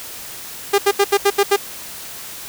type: tone bursts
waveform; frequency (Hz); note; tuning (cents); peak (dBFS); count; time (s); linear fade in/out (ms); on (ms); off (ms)
sawtooth; 401.9; G4; +43; -7; 7; 0.73-1.564; 10; 54; 76
effects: white hiss -33 dBFS RMS until 2.48 s